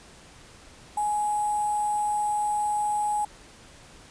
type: tone with sample-and-hold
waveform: sine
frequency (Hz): 837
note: G#5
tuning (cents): +13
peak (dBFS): -23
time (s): 0.97-3.25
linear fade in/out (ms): 5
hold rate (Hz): 8820
effects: pink hiss -50 dBFS RMS until 4.1 s + resampled to 22050 Hz